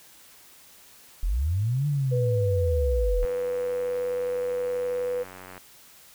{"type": "linear two-way sweep", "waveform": "sine", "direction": "up then down", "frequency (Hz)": [36.71, 148.4, 36.71], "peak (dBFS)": -22, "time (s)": [1.23, 3.25], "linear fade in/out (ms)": 0, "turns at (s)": 1.87}
{"type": "tone with vibrato", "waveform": "sine", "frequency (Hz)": 493.9, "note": "B4", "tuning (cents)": 0, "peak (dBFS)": -25, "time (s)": [2.11, 5.24], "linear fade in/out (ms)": 20, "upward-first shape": "sine", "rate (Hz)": 19, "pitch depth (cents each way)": 10}
{"type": "click train", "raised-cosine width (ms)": 0.5, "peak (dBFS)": -27, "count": 218, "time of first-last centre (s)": [3.23, 5.578], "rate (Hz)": 92.4}
{"effects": ["white hiss -52 dBFS RMS until 6.14 s"]}